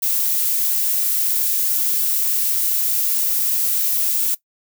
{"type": "noise", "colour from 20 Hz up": "violet", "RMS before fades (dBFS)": -19, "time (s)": [0.02, 4.35], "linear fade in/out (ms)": 10, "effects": ["noise-tail reverb RT60 0.1 s tail -19 dB re dry"]}